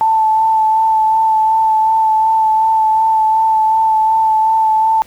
sine tone with vibrato, 880 Hz, A5, in tune, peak -9 dBFS, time 0.01-5.02 s, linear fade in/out 0 ms, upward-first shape sine, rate 2.7 Hz, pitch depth 16 cents each way, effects pink hiss -44 dBFS RMS until 5.06 s

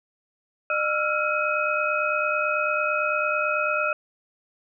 sine tone cluster, 606 / 1336 / 1405 / 2533 Hz, D#5 / E6 / F6 / D#7, -46 / +23 / +10 / +30 cents, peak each -27 dBFS, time 0.7-3.93 s, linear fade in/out 2 ms, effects none

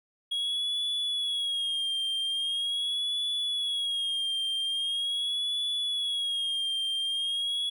triangle tone with vibrato, 3300 Hz, G#7, 12 cents flat, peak -26 dBFS, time 0.31-7.7 s, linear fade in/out 10 ms, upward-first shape sine, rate 0.42 Hz, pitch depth 66 cents each way, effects none

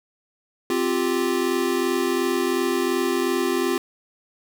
square chord, C suspended fourth, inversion none, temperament equal, 261.6 / 349.2 / 392 Hz, C4 / F4 / G4, 0 / 0 / 0 cents, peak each -27 / -24 / -26 dBFS, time 0.7-3.78 s, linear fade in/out 2 ms, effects none

